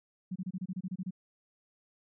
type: tone bursts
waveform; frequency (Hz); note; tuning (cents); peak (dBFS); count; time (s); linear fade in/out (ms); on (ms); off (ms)
sine; 185; F#3; 0; -33; 11; 0.31-1.108; 10; 48; 27
effects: none